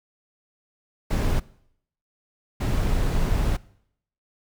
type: noise bursts at uneven times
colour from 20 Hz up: brown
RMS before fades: -22 dBFS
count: 2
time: 1.1-1.4 / 2.6-3.57 s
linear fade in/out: 10 ms
effects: noise-tail reverb RT60 0.7 s tail -21 dB re dry